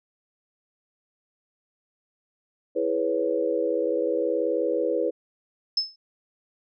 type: chord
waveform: sine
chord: C# minor seventh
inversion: first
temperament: equal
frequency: 329.6 / 415.3 / 493.9 / 554.4 Hz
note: E4 / G#4 / B4 / C#5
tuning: 0 / 0 / 0 / 0 cents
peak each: -29 / -29 / -25 / -29 dBFS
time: 2.75-5.11 s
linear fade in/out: 20 ms
type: tone with exponential decay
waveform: sine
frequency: 5230 Hz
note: E8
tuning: 15 cents flat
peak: -17 dBFS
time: 5.77-5.96 s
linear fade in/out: 5 ms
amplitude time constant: 40 ms
effects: none